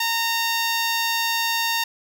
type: tone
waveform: 10% pulse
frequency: 920 Hz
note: A#5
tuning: 23 cents flat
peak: -12 dBFS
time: 0-1.84 s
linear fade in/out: 5 ms
effects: none